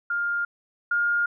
sine tone pair in turn, 1406 / 1415.8 Hz, F6 / F6, +11 / +23 cents, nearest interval unison, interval 12 cents, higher second, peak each -23 / -20 dBFS, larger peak second, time 0.1-0.45 / 0.91-1.26 s, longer neither, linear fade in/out 5 ms, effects none

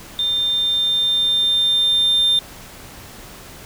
sine tone with level ramp, 3600 Hz, A7, 39 cents sharp, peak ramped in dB -16 to -10 dBFS, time 0.19-2.39 s, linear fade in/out 2 ms, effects tanh soft clip ceiling -12 dBFS + pink hiss -39 dBFS RMS until 3.65 s

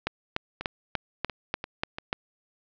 two click trains, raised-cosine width 0.3 ms, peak -18 / -10 dBFS, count 5 / 8, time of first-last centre 0.61-1.985 / 0.07-2.129 s, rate 2.91 / 3.4 Hz, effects low-pass 5000 Hz 12 dB/octave

